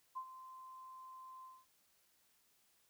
sine tone with ADSR envelope, 1039 Hz, C6, 12 cents flat, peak -39 dBFS, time 0.15-1.66 s, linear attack 22 ms, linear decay 70 ms, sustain -12 dB, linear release 220 ms, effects white hiss -74 dBFS RMS until 2.89 s

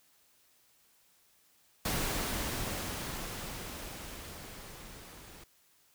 pink noise with level ramp, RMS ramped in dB -32 to -52 dBFS, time 1.85-5.44 s, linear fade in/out 5 ms, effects white hiss -67 dBFS RMS until 5.94 s

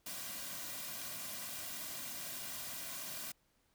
white noise with comb filter, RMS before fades -44 dBFS, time 0.06-3.32 s, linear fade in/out 5 ms, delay 2.3 ms, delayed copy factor -0.65, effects pink hiss -75 dBFS RMS until 3.74 s

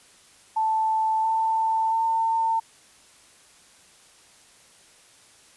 sine tone with pitch steps, 880 / 890.7 / 901.6 Hz, A5 / A5 / A5, 0 / +21 / +42 cents, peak -20 dBFS, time 0.56-2.6 s, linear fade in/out 10 ms, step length 680 ms, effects white hiss -54 dBFS RMS until 5.56 s + resampled to 24000 Hz

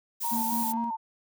violet noise, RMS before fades -32 dBFS, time 0.2-0.73 s, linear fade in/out 20 ms
sine tone with vibrato, 918 Hz, A#5, 27 cents flat, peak -29 dBFS, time 0.23-0.97 s, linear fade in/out 20 ms, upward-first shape square, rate 3.7 Hz, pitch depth 43 cents each way
triangle tone with tremolo, 229.7 Hz, A#3, 25 cents flat, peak -27 dBFS, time 0.31-0.91 s, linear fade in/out 20 ms, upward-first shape square, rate 4.7 Hz, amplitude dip 40%
effects none

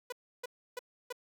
sawtooth tone bursts, 493.9 Hz, B4, in tune, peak -33 dBFS, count 4, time 0.1-1.126 s, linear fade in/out 5 ms, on 24 ms, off 310 ms, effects none

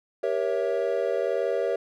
triangle chord, G diminished seventh, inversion none, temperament equal with one note detuned, 392 / 472.7 / 554.4 / 659.3 Hz, G4 / Bb4 / Db5 / Fb5, 0 / +24 / 0 / 0 cents, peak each -28 / -26 / -26 / -29 dBFS, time 0.23-1.76 s, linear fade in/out 5 ms, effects none

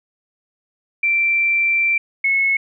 sine tone pair in turn, 2349 / 2189 Hz, D7 / C#7, 0 / -22 cents, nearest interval minor second, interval 122 cents, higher first, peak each -14 dBFS, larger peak neither, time 1.03-1.98 / 2.24-2.57 s, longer first, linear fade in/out 5 ms, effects none

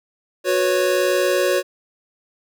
square chord, F# suspended fourth, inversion none, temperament equal with one note detuned, 366 / 493.9 / 554.4 Hz, F#4 / B4 / C#5, -19 / 0 / 0 cents, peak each -21 / -24 / -20 dBFS, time 0.44-1.63 s, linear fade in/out 50 ms, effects none

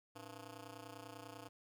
10% pulse ring-modulated tone, 196.3 Hz, G3, 3 cents sharp, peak -39 dBFS, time 0.15-1.49 s, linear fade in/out 10 ms, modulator 83.1 Hz, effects none

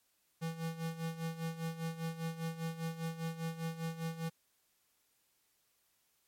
square tone with tremolo, 163.9 Hz, E3, 10 cents flat, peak -35 dBFS, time 0.41-4.3 s, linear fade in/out 20 ms, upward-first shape sine, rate 5 Hz, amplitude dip 75%, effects white hiss -75 dBFS RMS until 6.27 s + MP3 64 kbps

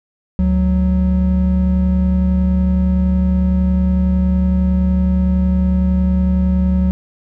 triangle tone pair together, 71.95 / 185 Hz, D2 / F#3, -35 / 0 cents, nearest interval octave + major third, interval 1635 cents, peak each -13 / -12 dBFS, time 0.39-6.91 s, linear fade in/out 0 ms, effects none

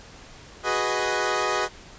15% pulse chord, G# minor seventh, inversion third, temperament equal, 370 / 415.3 / 493.9 / 622.3 Hz, F#4 / G#4 / B4 / D#5, 0 / 0 / 0 / 0 cents, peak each -22 dBFS, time 0.63-1.69 s, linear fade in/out 50 ms, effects pink hiss -46 dBFS RMS until 1.98 s + resampled to 16000 Hz

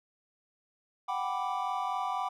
triangle chord, G major seventh, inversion third, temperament equal, 740 / 784 / 987.8 / 1174.7 Hz, F#5 / G5 / B5 / D6, 0 / 0 / 0 / 0 cents, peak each -34 dBFS, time 1.08-2.29 s, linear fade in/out 10 ms, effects none

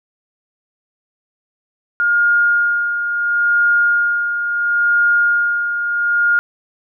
sine tone with tremolo, 1419 Hz, F6, 27 cents sharp, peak -10 dBFS, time 2-6.39 s, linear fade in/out 0 ms, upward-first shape sine, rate 0.73 Hz, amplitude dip 55%, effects none

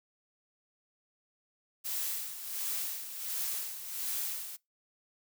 blue noise with tremolo, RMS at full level -34 dBFS, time 1.84-4.57 s, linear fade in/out 20 ms, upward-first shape sine, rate 1.4 Hz, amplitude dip 65%, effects noise-tail reverb RT60 0.2 s tail -24 dB re dry

